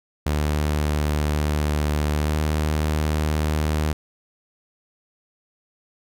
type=tone with pitch glide; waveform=sawtooth; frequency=74.9 to 76.56 Hz; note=D2 to D#2; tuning=+35 to -27 cents; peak=-16 dBFS; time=0.26-3.93 s; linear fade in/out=5 ms; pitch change=+38 cents; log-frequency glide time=2.2-2.32 s; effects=none